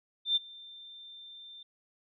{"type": "tone with ADSR envelope", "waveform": "sine", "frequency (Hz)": 3578, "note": "A7", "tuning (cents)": 28, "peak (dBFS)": -22, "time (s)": [0.25, 1.63], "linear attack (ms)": 110, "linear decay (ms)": 22, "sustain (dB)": -24, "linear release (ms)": 5, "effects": []}